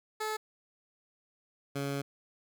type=tone pair in turn; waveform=15% pulse; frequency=432.1 / 140.01 Hz; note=A4 / C#3; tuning=-31 / +18 cents; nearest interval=octave + minor sixth; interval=1951 cents; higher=first; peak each=-26 dBFS; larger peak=neither; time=0.2-0.37 / 1.75-2.02 s; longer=second; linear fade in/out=10 ms; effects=none